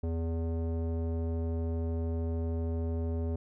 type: tone with low-pass filter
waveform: square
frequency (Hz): 82.41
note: E2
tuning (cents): 0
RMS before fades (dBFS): -32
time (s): 0.03-3.36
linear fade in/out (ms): 5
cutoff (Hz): 490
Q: 1.5
effects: none